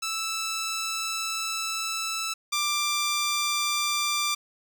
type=tone pair in turn; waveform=10% pulse; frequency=1318.5 / 1182.4 Hz; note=E6 / D6; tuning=0 / +11 cents; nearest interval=major second; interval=189 cents; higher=first; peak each=-20 / -16 dBFS; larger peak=second; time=0.02-2.34 / 2.52-4.35 s; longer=first; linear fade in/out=10 ms; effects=none